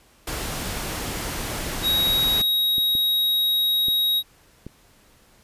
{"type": "noise", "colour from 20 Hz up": "pink", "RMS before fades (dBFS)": -29, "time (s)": [0.27, 2.42], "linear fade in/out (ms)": 5}
{"type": "tone", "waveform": "square", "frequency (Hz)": 3800, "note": "A#7", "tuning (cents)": 33, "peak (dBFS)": -19, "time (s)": [1.82, 4.23], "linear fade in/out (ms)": 50}
{"type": "clicks", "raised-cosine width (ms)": 3, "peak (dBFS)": -22, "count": 4, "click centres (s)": [2.782, 2.952, 3.884, 4.666]}
{"effects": ["pink hiss -56 dBFS RMS until 5.43 s", "resampled to 32000 Hz"]}